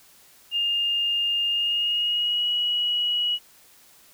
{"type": "tone with pitch glide", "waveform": "sine", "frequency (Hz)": [2819, 2915], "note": ["F7", "F#7"], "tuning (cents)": [16, -26], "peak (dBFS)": -21, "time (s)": [0.51, 3.39], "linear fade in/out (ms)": 50, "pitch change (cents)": 58, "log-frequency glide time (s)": [1.47, 2.47], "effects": ["white hiss -54 dBFS RMS until 4.13 s"]}